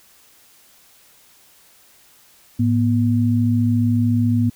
sine tone pair together, 107.6 / 241.6 Hz, A2 / B3, -38 / -38 cents, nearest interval octave + major second, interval 1400 cents, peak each -17 dBFS, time 2.59-4.5 s, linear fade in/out 10 ms, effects white hiss -52 dBFS RMS until 4.55 s

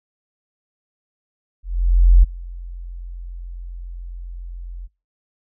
sine tone with ADSR envelope, 43.65 Hz, F1, in tune, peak -5 dBFS, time 1.63-4.88 s, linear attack 600 ms, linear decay 17 ms, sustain -24 dB, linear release 31 ms, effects noise-tail reverb RT60 0.3 s tail -26 dB re dry

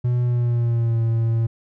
triangle tone with pitch glide, 122.5 to 114.3 Hz, B2 to A#2, -14 to -34 cents, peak -15 dBFS, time 0.04-1.47 s, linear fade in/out 10 ms, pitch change -120 cents, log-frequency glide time 0.23-1.01 s, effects none

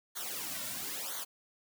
white noise with flanger, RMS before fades -39 dBFS, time 0.15-1.25 s, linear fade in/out 20 ms, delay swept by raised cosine 0.38 to 2.48 ms, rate 1 Hz, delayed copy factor -0.9, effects none

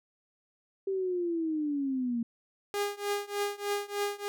sine linear sweep, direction down, 392 to 228.8 Hz, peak -28 dBFS, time 0.87-2.23 s, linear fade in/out 5 ms
sawtooth tone with tremolo, 407.6 Hz, G#4, 32 cents flat, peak -23 dBFS, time 2.74-4.28 s, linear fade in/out 0 ms, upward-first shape triangle, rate 3.3 Hz, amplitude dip 95%
effects none

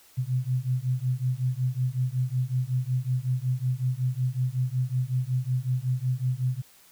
sine beating tone pair, 124.6 / 130 Hz, B2 / C3, +16 / -11 cents, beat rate 5.4 Hz, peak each -27 dBFS, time 0.17-6.62 s, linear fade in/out 20 ms, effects white hiss -56 dBFS RMS until 6.91 s

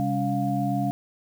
sine tone cluster, 131.7 / 199.6 / 281.8 / 703 Hz, C3 / G3 / C#4 / F5, +12 / +32 / +29 / +11 cents, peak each -28 dBFS, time 0-0.91 s, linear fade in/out 0 ms, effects 8-bit

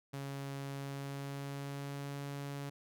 sawtooth tone with pitch glide, 138.59 to 141.18 Hz, C#3 to C#3, 0 to +32 cents, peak -36 dBFS, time 0.13-2.7 s, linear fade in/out 10 ms, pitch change +32 cents, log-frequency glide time 0.76-2.19 s, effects none

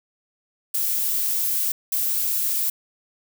violet noise bursts at uneven times, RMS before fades -23 dBFS, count 2, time 0.74-1.72 / 1.92-2.7 s, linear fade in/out 5 ms, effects none

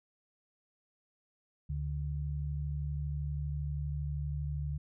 sine tone pair together, 72.7 / 145.3 Hz, D2 / D3, -17 / -18 cents, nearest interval octave, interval 1199 cents, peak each -35 / -36 dBFS, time 1.69-4.78 s, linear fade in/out 10 ms, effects none

